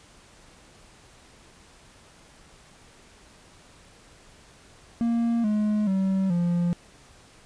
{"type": "tone with pitch steps", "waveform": "triangle", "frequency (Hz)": [233.1, 211.3, 191.54, 173.62], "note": ["A#3", "G#3", "G3", "F3"], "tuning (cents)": [0, 30, -40, -10], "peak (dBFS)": -19, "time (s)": [5.01, 6.73], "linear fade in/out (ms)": 0, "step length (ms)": 430, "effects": ["pink hiss -53 dBFS RMS until 7.45 s", "resampled to 22050 Hz"]}